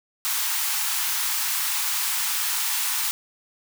white high-pass noise, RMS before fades -25 dBFS, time 0.25-3.11 s, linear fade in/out 0 ms, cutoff 800 Hz, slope 96 dB/octave, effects none

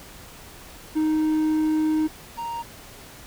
triangle tone pair in turn, 311.1 / 932.2 Hz, D#4 / A#5, 0 / 0 cents, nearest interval octave + perfect fifth, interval 1900 cents, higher second, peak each -17 / -26 dBFS, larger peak first, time 0.95-2.08 / 2.37-2.63 s, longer first, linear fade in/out 20 ms, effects pink hiss -44 dBFS RMS until 3.26 s

